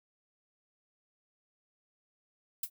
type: noise with exponential decay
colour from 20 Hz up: violet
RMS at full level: -28 dBFS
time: 2.63-2.7 s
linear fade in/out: 5 ms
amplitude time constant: 15 ms
effects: none